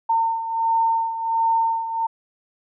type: beating tone pair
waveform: sine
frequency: 908 / 909.4 Hz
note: A#5 / A#5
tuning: -46 / -43 cents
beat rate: 1.4 Hz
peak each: -19 / -25 dBFS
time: 0.09-2.07 s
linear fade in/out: 10 ms
effects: none